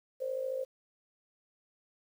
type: tone with amplitude modulation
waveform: sine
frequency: 524 Hz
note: C5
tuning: 2 cents sharp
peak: -29 dBFS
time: 0.2-0.65 s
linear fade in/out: 20 ms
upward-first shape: sine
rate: 53.7 Hz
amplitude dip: 70%
effects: 10-bit